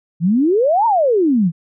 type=exponential two-way sweep; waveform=sine; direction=up then down; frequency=155.56 to 953 to 155.56 Hz; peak=-11 dBFS; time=0.2-1.52 s; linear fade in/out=50 ms; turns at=0.86 s; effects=none